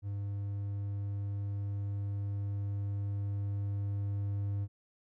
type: tone with level ramp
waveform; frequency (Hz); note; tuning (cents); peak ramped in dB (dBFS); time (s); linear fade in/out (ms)
triangle; 100.6; G2; +45; -32 to -29; 0.02-4.68; 50
effects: none